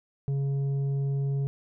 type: tone with tanh clipping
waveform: triangle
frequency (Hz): 138.59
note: C#3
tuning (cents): 0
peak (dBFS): -26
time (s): 0.28-1.47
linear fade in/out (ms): 0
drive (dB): 10
effects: none